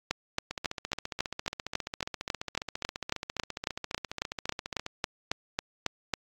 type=two click trains; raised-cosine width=0.2 ms; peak=-17 / -10 dBFS; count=65 / 23; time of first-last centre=0.51-4.864 / 0.11-6.137 s; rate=14.7 / 3.65 Hz; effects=AAC 48 kbps

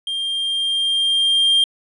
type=tone with level ramp; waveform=triangle; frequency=3196 Hz; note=G7; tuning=33 cents sharp; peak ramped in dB=-20 to -10 dBFS; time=0.07-1.64 s; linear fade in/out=2 ms; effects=resampled to 24000 Hz

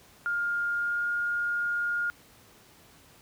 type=tone with pitch glide; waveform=sine; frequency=1410 to 1419.8 Hz; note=F6 to F6; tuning=+16 to +28 cents; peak=-26 dBFS; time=0.26-2.1 s; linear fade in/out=0 ms; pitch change=+12 cents; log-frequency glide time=0.68-1.09 s; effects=pink hiss -56 dBFS RMS until 3.21 s + high-pass 60 Hz 12 dB/octave

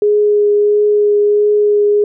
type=tone with vibrato; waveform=sine; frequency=415.3 Hz; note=G#4; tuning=in tune; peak=-8 dBFS; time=0.02-2.04 s; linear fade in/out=2 ms; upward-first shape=triangle; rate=1.5 Hz; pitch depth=12 cents each way; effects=none

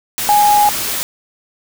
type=tone in noise; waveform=sine; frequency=829 Hz; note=G#5; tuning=3 cents flat; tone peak=-8 dBFS; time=0.29-0.69 s; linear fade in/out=0 ms; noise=white; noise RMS=-20 dBFS; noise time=0.18-1.03 s; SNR=+9 dB; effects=none

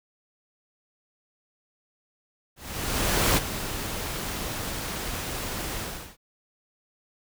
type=noise with ADSR envelope; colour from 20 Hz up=pink; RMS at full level=-21 dBFS; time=2.56-6.17 s; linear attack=810 ms; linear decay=23 ms; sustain=-11 dB; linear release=380 ms; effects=none

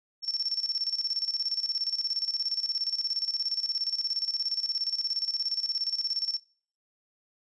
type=tone with tremolo; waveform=sine; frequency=5430 Hz; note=F8; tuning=50 cents flat; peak=-25 dBFS; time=0.22-6.4 s; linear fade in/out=50 ms; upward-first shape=square; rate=17 Hz; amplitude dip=75%; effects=noise-tail reverb RT60 0.5 s tail -25 dB re dry + resampled to 24000 Hz

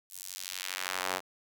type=tone with high-pass filter sweep; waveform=square; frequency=46.25 Hz; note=F#1; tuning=in tune; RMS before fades=-37 dBFS; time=0.09-1.21 s; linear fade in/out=50 ms; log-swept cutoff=9800 to 630 Hz; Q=0.84; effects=9-bit

